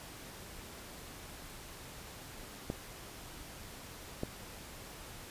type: clicks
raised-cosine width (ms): 2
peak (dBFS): -21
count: 2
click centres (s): 2.701 / 4.234
effects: pink hiss -49 dBFS RMS until 5.3 s + resampled to 32000 Hz